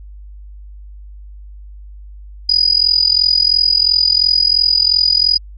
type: tone with amplitude modulation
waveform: sine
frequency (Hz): 4928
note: D#8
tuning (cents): -17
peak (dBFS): -6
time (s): 2.49-5.38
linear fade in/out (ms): 5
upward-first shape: sine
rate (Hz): 42.9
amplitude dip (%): 90
effects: added 50 Hz sine -32 dBFS peak until 5.57 s